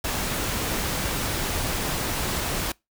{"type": "noise", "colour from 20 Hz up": "pink", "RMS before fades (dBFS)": -27, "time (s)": [0.04, 2.72], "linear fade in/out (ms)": 5, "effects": ["noise-tail reverb RT60 0.2 s tail -24 dB re dry"]}